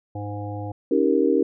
harmonic tone, 103 Hz, G#2, 14 cents flat, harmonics 1 / 3 / 5 / 7 / 8, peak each -30 / -35 / -37 / -38 / -39 dBFS, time 0.15-0.72 s, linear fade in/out 5 ms
sine chord, Eb dominant seventh, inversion third, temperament equal with one note detuned, 277.2 / 317.8 / 392 / 466.2 Hz, Db4 / Eb4 / G4 / Bb4, 0 / +37 / 0 / 0 cents, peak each -22 dBFS, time 0.91-1.43 s, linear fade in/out 5 ms
effects none

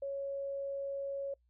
sine tone, 554 Hz, C#5, 1 cent flat, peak -35 dBFS, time 0.02-1.34 s, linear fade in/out 5 ms, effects noise-tail reverb RT60 0.1 s tail -25 dB re dry + added 60 Hz sine -69 dBFS peak until 1.49 s

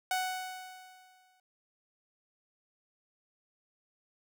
sawtooth tone with exponential decay, 743 Hz, F#5, 7 cents sharp, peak -24 dBFS, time 0.11-1.4 s, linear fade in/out 2 ms, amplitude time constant 280 ms, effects none

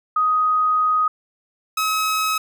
sine / sawtooth tone pair in turn, 1251 / 1279.5 Hz, D#6 / D#6, +9 / +48 cents, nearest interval unison, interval 39 cents, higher second, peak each -15 dBFS, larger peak neither, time 0.16-1.08 / 1.77-2.38 s, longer first, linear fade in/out 5 ms, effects none

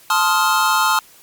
square chord, F dominant seventh, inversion first, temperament just, 873.1 / 1047.7 / 1257.2 / 1396.9 Hz, A5 / C6 / Eb6 / F6, -14 / +2 / +18 / 0 cents, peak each -20 dBFS, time 0.1-0.99 s, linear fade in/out 2 ms, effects white hiss -47 dBFS RMS until 1.22 s + MP3 96 kbps

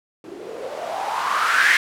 violet noise with low-pass filter sweep, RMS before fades -22 dBFS, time 0.24-1.77 s, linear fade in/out 2 ms, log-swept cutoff 320 to 1900 Hz, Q 5.5, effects none

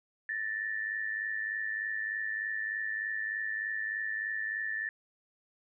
sine tone pair together, 1760 / 1863.3 Hz, A6 / A#6, 0 / -1 cents, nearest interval minor second, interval 99 cents, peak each -33 / -38 dBFS, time 0.29-4.89 s, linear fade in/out 2 ms, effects none

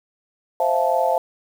sine chord, F major seventh, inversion second, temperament just, 523.8 / 654.8 / 698.5 / 873.1 Hz, C5 / E5 / F5 / A5, +2 / -12 / 0 / -14 cents, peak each -22 dBFS, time 0.6-1.18 s, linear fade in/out 2 ms, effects 7-bit

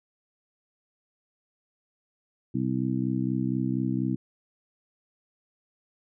harmonic tone, 64.2 Hz, C2, 32 cents flat, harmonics 2 / 3 / 4 / 5, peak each -30 / -30 / -29 / -32 dBFS, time 2.54-4.16 s, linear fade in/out 10 ms, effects none

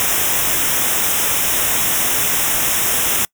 white band-stop noise, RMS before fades -17 dBFS, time 0-3.25 s, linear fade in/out 0 ms, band 3700 to 5300 Hz, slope 96 dB/octave, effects noise-tail reverb RT60 0.1 s tail -26 dB re dry

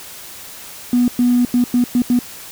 triangle tone bursts at uneven times, 244.7 Hz, B3, 16 cents flat, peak -7 dBFS, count 6, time 0.93-1.08 / 1.19-1.45 / 1.54-1.64 / 1.74-1.84 / 1.95-2.02 / 2.1-2.19 s, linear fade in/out 2 ms, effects tanh soft clip ceiling -8 dBFS + white hiss -35 dBFS RMS until 2.51 s

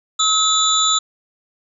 sine tone cluster, 1289 / 3528 / 3925 / 7090 Hz, E6 / A7 / B7 / A8, -39 / +4 / -11 / +12 cents, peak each -19 dBFS, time 0.19-0.99 s, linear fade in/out 10 ms, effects none

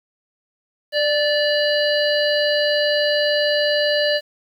harmonic tone with a mistuned harmonic, 583 Hz, D5, 13 cents flat, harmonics 1 / 3 / 5 / 7 / 8, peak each -18 / -23 / -25 / -26 / -27 dBFS, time 0.92-4.21 s, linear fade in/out 50 ms, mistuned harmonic 1, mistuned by +27 cents, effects 8-bit

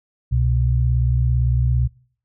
sine tone pair together, 65.73 / 123.47 Hz, C2 / B2, +9 / 0 cents, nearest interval major seventh, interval 1091 cents, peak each -18 dBFS, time 0.31-1.88 s, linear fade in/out 20 ms, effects noise-tail reverb RT60 0.5 s tail -22 dB re dry

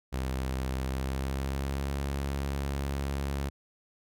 sawtooth tone with pitch glide, 65.41 to 69.3 Hz, C2 to C#2, 0 to 0 cents, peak -26 dBFS, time 0.12-3.5 s, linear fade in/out 20 ms, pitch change +100 cents, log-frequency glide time 0.75-1.93 s, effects none

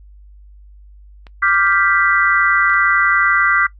clicks, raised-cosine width 0.3 ms, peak -24 dBFS, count 7, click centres 1.268 / 1.484 / 1.543 / 1.67 / 1.724 / 2.699 / 2.739 s
sine chord, G dominant seventh, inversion second, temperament equal, 1174.7 / 1396.9 / 1568 / 1975.5 Hz, D6 / F6 / G6 / B6, 0 / 0 / 0 / 0 cents, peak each -17 dBFS, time 1.42-3.67 s, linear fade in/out 10 ms
effects noise-tail reverb RT60 0.1 s tail -19 dB re dry + added 50 Hz sine -39 dBFS peak until 3.79 s

